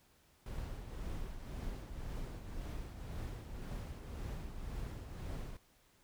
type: noise with tremolo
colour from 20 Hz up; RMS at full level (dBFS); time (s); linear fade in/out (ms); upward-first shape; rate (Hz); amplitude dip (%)
brown; -41; 0.46-5.57; 2; triangle; 1.9; 55
effects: pink hiss -69 dBFS RMS until 6.03 s